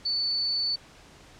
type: tone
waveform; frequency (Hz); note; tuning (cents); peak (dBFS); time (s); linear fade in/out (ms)
sine; 4486; C#8; +20; -24; 0.05-0.76; 10
effects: pink hiss -52 dBFS RMS until 1.39 s + low-pass 7000 Hz 12 dB/octave